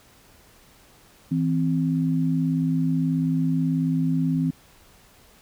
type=tone pair together; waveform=sine; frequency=162.6 / 261 Hz; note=E3 / C4; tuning=-23 / -4 cents; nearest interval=minor sixth; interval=819 cents; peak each=-22 / -23 dBFS; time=1.31-4.51 s; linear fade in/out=10 ms; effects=pink hiss -54 dBFS RMS until 5.41 s